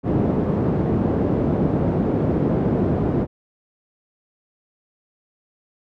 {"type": "band-pass noise", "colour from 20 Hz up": "pink", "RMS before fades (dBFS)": -20, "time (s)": [0.03, 3.27], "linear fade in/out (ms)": 50, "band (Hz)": [120, 420], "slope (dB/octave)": 12, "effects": []}